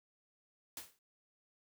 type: noise with exponential decay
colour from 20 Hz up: white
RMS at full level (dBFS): -42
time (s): 0.77-0.99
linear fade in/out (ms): 2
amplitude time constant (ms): 46
effects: none